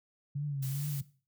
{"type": "tone with vibrato", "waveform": "sine", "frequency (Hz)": 140, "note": "C#3", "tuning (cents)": 18, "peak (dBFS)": -31, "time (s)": [0.35, 1.02], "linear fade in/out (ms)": 10, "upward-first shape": "triangle", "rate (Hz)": 2.4, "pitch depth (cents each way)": 100}
{"type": "noise", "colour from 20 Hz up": "blue", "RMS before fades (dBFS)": -44, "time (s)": [0.62, 1.01], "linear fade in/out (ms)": 10}
{"effects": ["noise-tail reverb RT60 0.4 s tail -18 dB re dry"]}